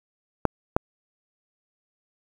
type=clicks; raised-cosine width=1 ms; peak=-4 dBFS; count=2; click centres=0.453 / 0.765 s; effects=7-bit